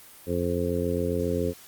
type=harmonic tone; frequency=87.31 Hz; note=F2; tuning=in tune; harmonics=1 / 2 / 3 / 4 / 5 / 6; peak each=-31 / -32 / -31 / -33 / -29 / -31 dBFS; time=0.26-1.54 s; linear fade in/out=50 ms; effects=white hiss -49 dBFS RMS until 1.67 s + Opus 32 kbps